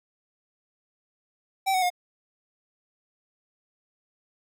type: tone with pitch steps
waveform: square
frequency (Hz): 772 / 744 / 717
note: G5 / F#5 / F5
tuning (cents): -27 / +9 / +45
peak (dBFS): -22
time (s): 1.66-1.903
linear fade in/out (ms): 20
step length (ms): 81
effects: none